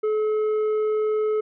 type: tone with tanh clipping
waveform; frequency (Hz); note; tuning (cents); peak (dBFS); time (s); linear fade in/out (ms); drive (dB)
sine; 429.3; A4; -43; -21; 0.03-1.41; 10; 6
effects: none